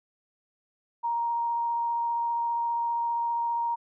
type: tone with vibrato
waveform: sine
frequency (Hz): 937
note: A#5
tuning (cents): +9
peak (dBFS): -25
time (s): 1.03-3.76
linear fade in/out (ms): 20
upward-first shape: triangle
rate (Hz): 15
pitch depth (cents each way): 9
effects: none